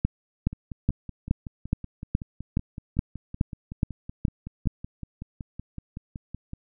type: two click trains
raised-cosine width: 5 ms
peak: -23 / -9 dBFS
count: 33 / 12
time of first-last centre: 0.53-6.534 / 0.05-4.672 s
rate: 5.33 / 2.38 Hz
effects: none